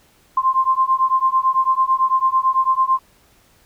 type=beating tone pair; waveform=sine; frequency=1046 / 1055 Hz; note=C6 / C6; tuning=-1 / +14 cents; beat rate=9 Hz; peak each=-17 dBFS; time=0.37-2.99 s; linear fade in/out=5 ms; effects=pink hiss -55 dBFS RMS until 3.65 s